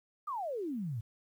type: exponential sweep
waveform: sine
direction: down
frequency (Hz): 1257 to 102.8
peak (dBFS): -34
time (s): 0.27-1.01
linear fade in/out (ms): 10
effects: 11-bit